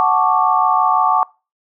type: chord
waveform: sine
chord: D major seventh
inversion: first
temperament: equal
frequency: 740 / 880 / 1108.7 / 1174.7 Hz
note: F#5 / A5 / C#6 / D6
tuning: 0 / 0 / 0 / 0 cents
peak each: -17 dBFS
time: 0-1.23 s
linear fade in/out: 0 ms
effects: noise-tail reverb RT60 0.3 s tail -23 dB re dry